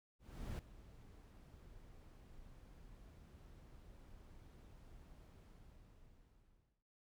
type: noise with ADSR envelope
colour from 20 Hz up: brown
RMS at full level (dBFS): -42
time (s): 0.19-6.84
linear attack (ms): 400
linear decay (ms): 3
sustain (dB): -17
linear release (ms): 1500
effects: none